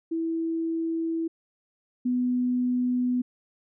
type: tone pair in turn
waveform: sine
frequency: 328 / 248.6 Hz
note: E4 / B3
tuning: -9 / +12 cents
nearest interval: perfect fourth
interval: 479 cents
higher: first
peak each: -25 / -22 dBFS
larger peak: second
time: 0.11-1.28 / 2.05-3.22 s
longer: neither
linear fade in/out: 10 ms
effects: none